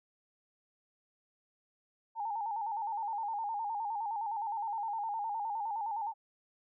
sine tone with vibrato, 860 Hz, A5, 40 cents flat, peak -33 dBFS, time 2.15-6.14 s, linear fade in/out 50 ms, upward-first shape square, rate 9.7 Hz, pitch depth 84 cents each way, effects none

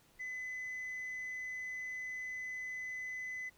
sine tone, 2015 Hz, B6, 34 cents sharp, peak -37 dBFS, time 0.19-3.5 s, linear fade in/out 20 ms, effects tanh soft clip ceiling -38 dBFS + pink hiss -67 dBFS RMS until 3.57 s

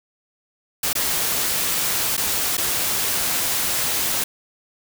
white noise with dropouts, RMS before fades -22 dBFS, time 0.83-4.24 s, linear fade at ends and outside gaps 5 ms, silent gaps 0.931-0.952 / 2.168-2.176 / 2.57-2.578 s, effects none

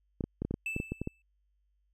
clicks, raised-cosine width 3 ms, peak -20 dBFS, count 11, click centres 0.208 / 0.24 / 0.42 / 0.45 / 0.51 / 0.541 / 0.764 / 0.801 / 0.92 / 1.016 / 1.074 s
triangle tone with exponential decay, 2637 Hz, E7, in tune, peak -29 dBFS, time 0.66-1.22 s, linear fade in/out 2 ms, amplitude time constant 120 ms
effects added 50 Hz sine -70 dBFS peak until 1.93 s

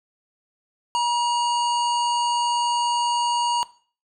harmonic tone with a mistuned harmonic, 955 Hz, A#5, 42 cents sharp, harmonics 1 / 3 / 5 / 7 / 9, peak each -19 / -29 / -33 / -36 / -38 dBFS, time 0.95-3.63 s, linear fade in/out 0 ms, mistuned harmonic 5, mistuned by -87 cents, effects noise-tail reverb RT60 0.4 s tail -17 dB re dry

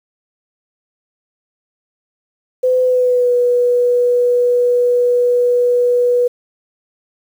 sine tone with pitch glide, 508 to 488.7 Hz, B4 to B4, +49 to -18 cents, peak -10 dBFS, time 2.63-6.28 s, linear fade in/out 10 ms, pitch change -67 cents, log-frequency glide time 2.82-3.33 s, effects 7-bit

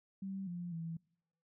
sine tone with pitch steps, 193.3 / 175 / 164.9 Hz, G3 / F3 / E3, -24 / +4 / +1 cents, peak -39 dBFS, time 0.22-0.97 s, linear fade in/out 5 ms, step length 250 ms, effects noise-tail reverb RT60 0.7 s tail -25 dB re dry

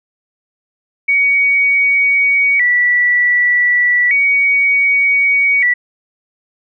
sine tone with vibrato, 2097 Hz, C7, 3 cents sharp, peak -9 dBFS, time 1.08-5.74 s, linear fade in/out 10 ms, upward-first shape square, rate 0.33 Hz, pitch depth 120 cents each way, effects none

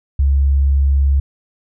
sine tone, 69.1 Hz, C#2, 5 cents flat, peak -10 dBFS, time 0.19-1.2 s, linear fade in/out 5 ms, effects none

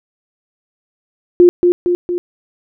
sine tone with echo, 353.1 Hz, F4, 19 cents sharp, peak -3 dBFS, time 1.4-1.49 s, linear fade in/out 0 ms, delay 230 ms, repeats 3, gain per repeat -4 dB, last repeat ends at 2.18 s, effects none

